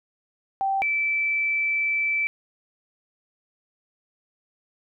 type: tone pair in turn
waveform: sine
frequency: 779 / 2321 Hz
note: G5 / D7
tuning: -11 / -21 cents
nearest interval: octave + perfect fifth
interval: 1890 cents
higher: second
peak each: -21 dBFS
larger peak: neither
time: 0.61-0.82 / 0.82-2.27 s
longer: second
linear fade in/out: 0 ms
effects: none